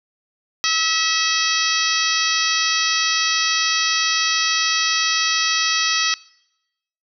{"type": "harmonic tone", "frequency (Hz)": 647, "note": "E5", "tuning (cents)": -32, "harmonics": [2, 3, 4, 5, 6, 7, 8, 9], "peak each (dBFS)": [-25, -25, -25, -25, -25, -25, -25, -25], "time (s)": [0.64, 6.14], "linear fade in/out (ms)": 0, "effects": ["noise-tail reverb RT60 0.9 s tail -23 dB re dry"]}